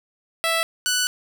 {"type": "tone pair in turn", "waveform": "10% pulse", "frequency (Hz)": [659.3, 1485.2], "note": ["E5", "F#6"], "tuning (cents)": [0, 6], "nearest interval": "octave + major second", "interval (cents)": 1406, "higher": "second", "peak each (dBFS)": -11, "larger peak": "neither", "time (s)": [[0.44, 0.63], [0.86, 1.07]], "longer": "second", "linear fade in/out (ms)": 0, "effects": []}